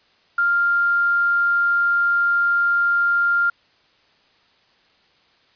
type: tone with quantisation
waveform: sine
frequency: 1396.9 Hz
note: F6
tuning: in tune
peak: -15 dBFS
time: 0.38-3.5 s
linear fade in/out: 5 ms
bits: 7
effects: white hiss -58 dBFS RMS until 5.55 s + resampled to 11025 Hz